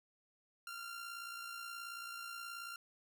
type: tone with amplitude modulation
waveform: sawtooth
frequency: 1385 Hz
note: F6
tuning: 15 cents flat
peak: -39 dBFS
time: 0.67-2.76 s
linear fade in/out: 2 ms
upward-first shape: sine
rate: 58.6 Hz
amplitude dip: 45%
effects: none